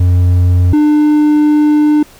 triangle tone pair in turn, 89.3 / 299.8 Hz, F2 / D4, +39 / +36 cents, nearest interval octave + major sixth, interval 2097 cents, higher second, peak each -4 dBFS, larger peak neither, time 0-0.73 / 0.73-2.03 s, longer second, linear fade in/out 5 ms, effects pink hiss -41 dBFS RMS until 2.19 s

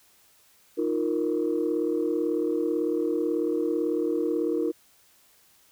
sine chord, Eb suspended second, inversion none, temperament equal, 311.1 / 349.2 / 466.2 Hz, Eb4 / F4 / Bb4, 0 / 0 / 0 cents, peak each -27 dBFS, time 0.77-4.72 s, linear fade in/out 20 ms, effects tanh soft clip ceiling -16 dBFS + white hiss -60 dBFS RMS until 5.71 s

